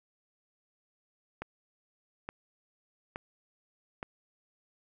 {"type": "click train", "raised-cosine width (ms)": 0.5, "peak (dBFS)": -22, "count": 4, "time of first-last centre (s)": [1.42, 4.029], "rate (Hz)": 1.15, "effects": []}